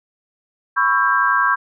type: chord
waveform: sine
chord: C# half-diminished seventh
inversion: third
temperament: just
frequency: 997.9 / 1108.7 / 1330.5 / 1596.6 Hz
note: B5 / C#6 / E6 / G6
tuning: +18 / 0 / +16 / +31 cents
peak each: -21 / -18 / -22 / -17 dBFS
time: 0.76-1.56 s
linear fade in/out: 20 ms
effects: none